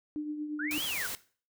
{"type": "tone with tremolo", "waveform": "sine", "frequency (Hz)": 300, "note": "D4", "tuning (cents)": 37, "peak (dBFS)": -30, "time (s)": [0.16, 0.78], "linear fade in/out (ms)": 0, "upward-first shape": "triangle", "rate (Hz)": 8.6, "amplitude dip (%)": 50}
{"type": "linear two-way sweep", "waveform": "sine", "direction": "up then down", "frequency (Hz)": [1366, 3394, 1366], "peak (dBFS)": -33, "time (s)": [0.59, 1.07], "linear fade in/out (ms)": 5, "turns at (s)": 0.84}
{"type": "noise", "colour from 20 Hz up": "white", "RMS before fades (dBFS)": -37, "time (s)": [0.71, 1.15], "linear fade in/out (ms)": 0}
{"effects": ["noise-tail reverb RT60 0.4 s tail -17 dB re dry"]}